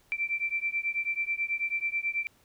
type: beating tone pair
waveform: sine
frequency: 2339 / 2348.2 Hz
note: D7 / D7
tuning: -8 / -1 cents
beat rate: 9.2 Hz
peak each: -31 dBFS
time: 0.12-2.27 s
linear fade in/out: 0 ms
effects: pink hiss -64 dBFS RMS until 2.44 s